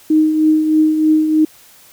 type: tone with tremolo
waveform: sine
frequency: 311.1 Hz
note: D#4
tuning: in tune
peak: -7 dBFS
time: 0.1-1.45 s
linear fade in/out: 5 ms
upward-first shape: triangle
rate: 3.2 Hz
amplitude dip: 55%
effects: white hiss -45 dBFS RMS until 1.92 s